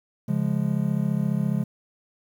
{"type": "chord", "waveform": "triangle", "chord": "Db major", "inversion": "none", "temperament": "just", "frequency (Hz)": [138.59, 173.24, 207.9], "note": ["Db3", "F3", "Ab3"], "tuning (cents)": [0, -14, 2], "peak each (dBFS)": -24, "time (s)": [0.28, 1.64], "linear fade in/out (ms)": 10, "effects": ["9-bit"]}